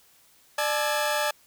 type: tone cluster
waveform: sawtooth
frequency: 596 / 863 / 1317 / 1665 Hz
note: D5 / A5 / E6 / G#6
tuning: +25 / -34 / -2 / +4 cents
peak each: -23 / -25 / -31 / -28 dBFS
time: 0.58-1.31 s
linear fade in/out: 5 ms
effects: white hiss -59 dBFS RMS until 1.46 s